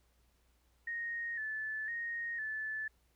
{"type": "tone with vibrato", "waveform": "sine", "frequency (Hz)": 1802, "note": "A6", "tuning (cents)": 41, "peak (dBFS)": -36, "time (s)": [0.87, 2.88], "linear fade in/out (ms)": 5, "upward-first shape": "square", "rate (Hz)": 0.99, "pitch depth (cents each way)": 58, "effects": ["added 60 Hz sine -70 dBFS peak until 3.15 s", "pink hiss -75 dBFS RMS until 3.15 s"]}